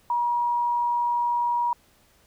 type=tone; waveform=sine; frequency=957 Hz; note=A#5; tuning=45 cents sharp; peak=-21 dBFS; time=0.1-1.73 s; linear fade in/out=2 ms; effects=pink hiss -60 dBFS RMS until 2.26 s

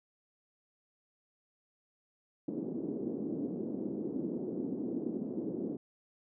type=band-pass noise; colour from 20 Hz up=pink; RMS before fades=-37 dBFS; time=2.48-5.77 s; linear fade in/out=2 ms; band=220 to 370 Hz; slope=24 dB/octave; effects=none

